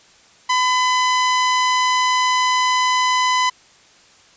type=tone; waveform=sawtooth; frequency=1007 Hz; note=B5; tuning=33 cents sharp; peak=-11 dBFS; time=0.49-3.5 s; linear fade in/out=10 ms; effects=white hiss -50 dBFS RMS until 4.36 s + resampled to 16000 Hz